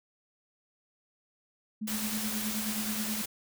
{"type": "tone with tremolo", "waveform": "sine", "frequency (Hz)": 214.8, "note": "A3", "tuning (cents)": -41, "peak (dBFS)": -31, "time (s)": [1.81, 3.22], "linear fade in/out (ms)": 10, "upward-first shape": "sine", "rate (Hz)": 9.4, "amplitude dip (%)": 65}
{"type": "noise", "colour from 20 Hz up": "white", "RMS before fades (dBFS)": -35, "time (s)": [1.87, 3.26], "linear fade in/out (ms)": 10}
{"effects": []}